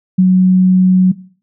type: tone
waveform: sine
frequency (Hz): 185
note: F#3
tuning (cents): 0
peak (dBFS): -5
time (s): 0.18-1.12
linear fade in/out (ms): 10
effects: noise-tail reverb RT60 0.5 s tail -20 dB re dry